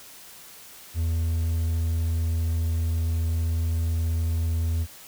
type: tone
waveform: triangle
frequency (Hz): 82.41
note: E2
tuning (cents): 0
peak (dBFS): -20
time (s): 0.94-4.87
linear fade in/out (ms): 50
effects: white hiss -46 dBFS RMS until 5.07 s